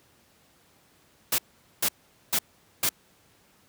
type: noise bursts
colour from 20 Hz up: white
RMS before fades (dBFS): -24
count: 4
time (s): 1.32-2.892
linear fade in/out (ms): 5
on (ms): 63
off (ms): 440
effects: pink hiss -61 dBFS RMS until 3.68 s + high-pass 80 Hz 12 dB/octave